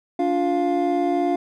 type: tone cluster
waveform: triangle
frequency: 288.7 / 351.9 / 699 Hz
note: D4 / F4 / F5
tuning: -30 / +13 / +1 cents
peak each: -21 dBFS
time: 0.19-1.36 s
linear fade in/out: 5 ms
effects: none